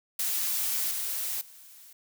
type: noise with level steps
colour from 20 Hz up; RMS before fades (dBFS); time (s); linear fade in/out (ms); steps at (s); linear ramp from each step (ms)
blue; -29 / -32 / -51; 0.19-1.93; 5; 0.91 / 1.41; 2
effects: none